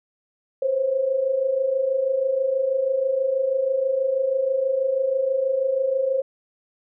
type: tone pair together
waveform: sine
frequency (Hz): 509 / 535.2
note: C5 / C5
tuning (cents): -48 / +39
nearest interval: minor second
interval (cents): 87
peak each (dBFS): -26 / -20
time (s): 0.62-6.22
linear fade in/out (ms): 5
effects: none